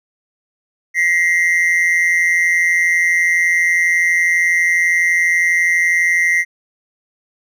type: tone pair together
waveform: triangle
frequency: 1910.9 / 2083 Hz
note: A#6 / C7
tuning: +42 / -8 cents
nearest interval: minor second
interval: 150 cents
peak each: -13 dBFS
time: 0.94-6.45 s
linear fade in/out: 50 ms
effects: none